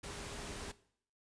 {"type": "tone in noise", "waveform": "sine", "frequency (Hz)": 407.6, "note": "G#4", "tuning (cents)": -32, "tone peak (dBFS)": -55, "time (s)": [0.03, 0.72], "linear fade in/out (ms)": 10, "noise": "pink", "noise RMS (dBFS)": -45, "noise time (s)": [0.03, 0.72], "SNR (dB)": -13, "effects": ["noise-tail reverb RT60 0.6 s tail -18 dB re dry", "resampled to 22050 Hz"]}